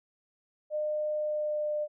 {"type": "tone with pitch glide", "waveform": "sine", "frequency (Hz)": [606, 599.7], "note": ["D#5", "D5"], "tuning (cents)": [-46, 36], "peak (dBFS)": -28, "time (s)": [0.7, 1.88], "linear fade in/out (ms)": 50, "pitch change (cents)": -18, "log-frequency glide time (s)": [1.16, 1.77], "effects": []}